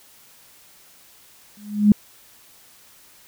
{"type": "tone with exponential growth", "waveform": "sine", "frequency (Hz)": 208, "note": "G#3", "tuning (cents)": 3, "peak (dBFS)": -6, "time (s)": [1.57, 1.92], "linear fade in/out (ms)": 2, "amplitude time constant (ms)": 76, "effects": ["white hiss -51 dBFS RMS until 3.27 s"]}